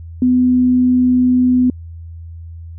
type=tone; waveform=sine; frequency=251 Hz; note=B3; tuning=28 cents sharp; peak=-9 dBFS; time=0.22-1.7 s; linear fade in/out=2 ms; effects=added 83 Hz sine -29 dBFS peak until 2.78 s